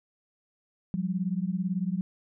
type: beating tone pair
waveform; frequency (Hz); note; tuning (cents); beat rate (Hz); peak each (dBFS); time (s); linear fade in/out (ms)
sine; 177 / 195; F3 / G3; +23 / -9; 18; -29 / -30; 0.94-2.01; 0
effects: none